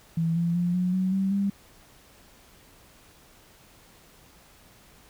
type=tone with pitch steps; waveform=sine; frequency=164.81 / 170.03 / 175.42 / 180.98 / 186.71 / 192.63 / 198.73 Hz; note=E3 / F3 / F3 / F#3 / F#3 / G3 / G3; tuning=0 / -46 / +8 / -38 / +16 / -30 / +24 cents; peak=-22 dBFS; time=0.17-1.5 s; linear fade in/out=5 ms; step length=190 ms; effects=pink hiss -55 dBFS RMS until 5.09 s